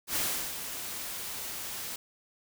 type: noise with ADSR envelope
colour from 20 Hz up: white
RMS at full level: -29 dBFS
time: 0.07-1.96 s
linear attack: 88 ms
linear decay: 360 ms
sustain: -9 dB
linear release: 4 ms
effects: none